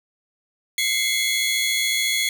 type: tone cluster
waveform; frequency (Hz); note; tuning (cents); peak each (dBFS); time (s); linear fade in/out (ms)
sawtooth; 2064 / 2178 / 3375; C7 / C#7 / G#7; -24 / -31 / +27; -21; 0.78-2.29; 2
effects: none